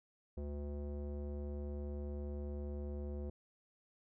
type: tone with low-pass filter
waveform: square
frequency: 72.5 Hz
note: D2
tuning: 22 cents flat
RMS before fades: -42 dBFS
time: 0.37-3.3 s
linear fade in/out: 5 ms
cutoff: 480 Hz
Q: 2.1
effects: none